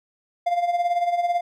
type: tone with tremolo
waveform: triangle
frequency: 698.5 Hz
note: F5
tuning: in tune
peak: -15 dBFS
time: 0.46-1.41 s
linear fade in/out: 10 ms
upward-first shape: sine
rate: 18 Hz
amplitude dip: 65%
effects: none